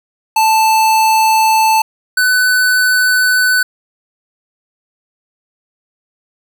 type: tone pair in turn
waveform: square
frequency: 880 / 1501.1 Hz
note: A5 / F#6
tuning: 0 / +25 cents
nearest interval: major sixth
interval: 925 cents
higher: second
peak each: -9 / -10 dBFS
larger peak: first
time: 0.36-1.82 / 2.17-3.63 s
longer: neither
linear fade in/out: 5 ms
effects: none